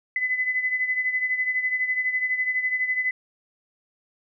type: beating tone pair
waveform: sine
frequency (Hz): 2012 / 2024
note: B6 / B6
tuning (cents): +32 / +42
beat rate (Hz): 12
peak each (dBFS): -23 / -29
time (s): 0.16-3.11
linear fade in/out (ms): 2
effects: none